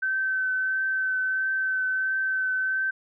sine tone with vibrato, 1534 Hz, G6, 38 cents flat, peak -23 dBFS, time 0.02-2.91 s, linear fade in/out 10 ms, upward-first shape triangle, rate 1.5 Hz, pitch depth 19 cents each way, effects none

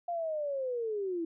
sine linear sweep, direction down, 703 to 322.5 Hz, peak -31 dBFS, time 0.08-1.25 s, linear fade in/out 5 ms, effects none

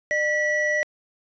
triangle tone pair together, 603.1 / 1946 Hz, D5 / B6, +46 / -26 cents, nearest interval octave + minor sixth, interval 2028 cents, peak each -23 / -20 dBFS, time 0.11-0.83 s, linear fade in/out 0 ms, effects resampled to 16000 Hz

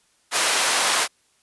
pink high-pass noise, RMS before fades -20 dBFS, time 0.31-1.08 s, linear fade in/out 50 ms, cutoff 770 Hz, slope 12 dB/octave, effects white hiss -63 dBFS RMS until 1.42 s + resampled to 24000 Hz

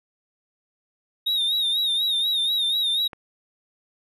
triangle tone with vibrato, 3729 Hz, A#7, in tune, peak -19 dBFS, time 1.26-3.08 s, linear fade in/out 10 ms, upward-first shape sine, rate 4.1 Hz, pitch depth 76 cents each way
click, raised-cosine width 0.5 ms, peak -23 dBFS, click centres 3.132 s
effects none

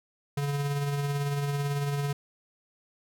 square tone with tremolo, 142.5 Hz, C#3, 48 cents sharp, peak -26 dBFS, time 0.37-2.13 s, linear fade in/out 5 ms, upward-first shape triangle, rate 18 Hz, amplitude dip 40%, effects none

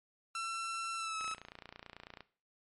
sawtooth tone with pitch glide, 1345 to 1295.4 Hz, E6 to E6, +34 to -31 cents, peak -33 dBFS, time 0.35-1.34 s, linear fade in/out 2 ms, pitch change -65 cents, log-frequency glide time 0.96-1.18 s
click train, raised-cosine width 0.3 ms, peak -31 dBFS, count 30, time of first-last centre 1.21-2.207 s, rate 29.1 Hz
effects noise-tail reverb RT60 0.4 s tail -17 dB re dry + MP3 48 kbps

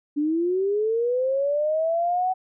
sine linear sweep, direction up, 286.6 to 754 Hz, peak -20 dBFS, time 0.16-2.34 s, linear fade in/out 20 ms, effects none

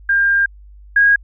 sine tone pair in turn, 1602 / 1639.4 Hz, G6 / G#6, +37 / -23 cents, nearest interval unison, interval 40 cents, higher second, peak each -11 / -8 dBFS, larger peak second, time 0.09-0.46 / 0.96-1.16 s, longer first, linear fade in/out 5 ms, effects added 50 Hz sine -38 dBFS peak until 1.23 s

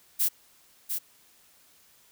violet noise with echo, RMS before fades -24 dBFS, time 0.19-0.29 s, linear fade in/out 20 ms, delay 700 ms, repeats 1, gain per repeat -6 dB, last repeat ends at 0.99 s, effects white hiss -60 dBFS RMS until 2.11 s

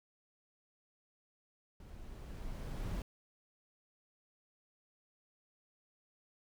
brown noise with level ramp, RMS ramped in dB -52 to -37 dBFS, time 1.8-3.02 s, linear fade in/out 2 ms, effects none

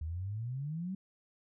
sine exponential sweep, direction up, 75.3 to 196 Hz, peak -35 dBFS, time 0.01-0.95 s, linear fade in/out 5 ms, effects none

